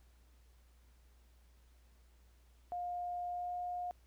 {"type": "tone with pitch glide", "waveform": "sine", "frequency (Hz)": [709, 713.5], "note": ["F5", "F5"], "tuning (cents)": [26, 37], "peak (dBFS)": -37, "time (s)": [2.72, 3.91], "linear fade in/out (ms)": 0, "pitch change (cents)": 11, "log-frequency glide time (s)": [3.3, 3.54], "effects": ["added 60 Hz sine -62 dBFS peak until 4.06 s", "pink hiss -73 dBFS RMS until 4.06 s"]}